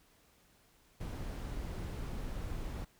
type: noise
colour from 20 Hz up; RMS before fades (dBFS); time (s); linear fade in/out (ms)
brown; -40; 1-2.85; 10
effects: pink hiss -67 dBFS RMS until 2.99 s